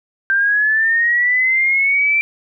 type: linear sweep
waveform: sine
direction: up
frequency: 1568 to 2349 Hz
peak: -12 dBFS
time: 0.3-2.21 s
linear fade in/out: 0 ms
effects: none